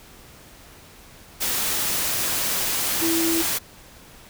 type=tone in noise; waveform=sine; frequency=330.1 Hz; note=E4; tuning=2 cents sharp; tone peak=-21 dBFS; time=3.01-3.43 s; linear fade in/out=20 ms; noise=white; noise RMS=-24 dBFS; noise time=1.4-3.59 s; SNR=0 dB; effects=pink hiss -47 dBFS RMS until 4.29 s